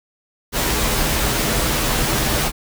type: noise with comb filter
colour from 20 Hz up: pink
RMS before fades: -19 dBFS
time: 0.52-2.52 s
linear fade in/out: 50 ms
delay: 11 ms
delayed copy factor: -0.5
effects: none